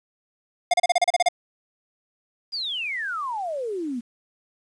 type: tone bursts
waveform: square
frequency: 709 Hz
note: F5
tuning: 26 cents sharp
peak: -16 dBFS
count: 10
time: 0.71-1.287 s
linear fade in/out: 5 ms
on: 28 ms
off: 33 ms
type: exponential sweep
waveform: sine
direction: down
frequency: 4978 to 226.4 Hz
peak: -26 dBFS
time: 2.52-4.01 s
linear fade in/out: 20 ms
effects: resampled to 22050 Hz + 9-bit